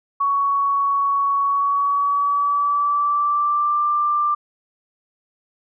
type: tone with pitch glide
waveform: sine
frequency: 1118 to 1184.5 Hz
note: C#6 to D6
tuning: +14 to +14 cents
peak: -16 dBFS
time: 0.2-4.35 s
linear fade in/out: 10 ms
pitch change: +100 cents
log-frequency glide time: 1.42-3.83 s
effects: none